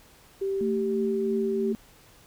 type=tone; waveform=sine; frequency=390 Hz; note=G4; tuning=9 cents flat; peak=-25 dBFS; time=0.41-1.73 s; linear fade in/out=10 ms
type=tone with tremolo; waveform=sine; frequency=222.9 Hz; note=A3; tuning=23 cents sharp; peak=-26 dBFS; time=0.61-1.75 s; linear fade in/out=0 ms; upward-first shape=triangle; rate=3 Hz; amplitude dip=40%
effects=pink hiss -55 dBFS RMS until 2.26 s